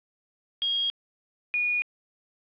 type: tone pair in turn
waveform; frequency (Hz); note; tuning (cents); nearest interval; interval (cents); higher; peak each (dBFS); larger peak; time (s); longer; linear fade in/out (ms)
sine; 3263 / 2450; G#7 / D#7; -31 / -27; perfect fourth; 496; first; -23; neither; 0.62-0.9 / 1.54-1.82; neither; 0
effects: resampled to 8000 Hz + 9-bit